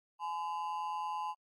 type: ring-modulated tone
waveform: triangle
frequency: 932.3 Hz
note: A#5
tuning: in tune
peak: -30 dBFS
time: 0.19-1.35 s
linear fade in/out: 50 ms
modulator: 84.6 Hz
effects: AAC 48 kbps